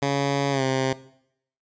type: tone with pitch glide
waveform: 10% pulse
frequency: 140 to 132.14 Hz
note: C#3 to C3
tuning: +18 to +17 cents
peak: -13 dBFS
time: 0.02-0.93 s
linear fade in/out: 5 ms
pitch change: -101 cents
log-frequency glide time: 0.51-0.63 s
effects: noise-tail reverb RT60 0.7 s tail -18 dB re dry + resampled to 16000 Hz